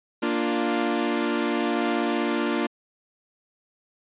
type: chord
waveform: sawtooth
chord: Bb major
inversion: none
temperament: equal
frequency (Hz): 233.1 / 293.7 / 349.2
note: Bb3 / D4 / F4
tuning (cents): 0 / 0 / 0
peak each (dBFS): -23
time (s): 0.22-2.67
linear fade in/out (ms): 10
effects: resampled to 8000 Hz